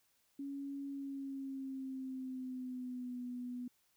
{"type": "tone with pitch glide", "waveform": "sine", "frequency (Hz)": [278.6, 246.8], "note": ["C#4", "B3"], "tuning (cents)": [9, -1], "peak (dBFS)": -40, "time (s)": [0.39, 3.68], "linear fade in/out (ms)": 5, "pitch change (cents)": -210, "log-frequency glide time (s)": [0.88, 3.2], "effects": ["white hiss -75 dBFS RMS until 3.96 s"]}